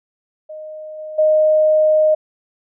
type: tone with level steps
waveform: sine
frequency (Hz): 619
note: D#5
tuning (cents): -9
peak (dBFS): -29 / -27 / -10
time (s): 0.49-2.15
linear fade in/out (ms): 10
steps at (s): 0.98 / 1.18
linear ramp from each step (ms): 10
effects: none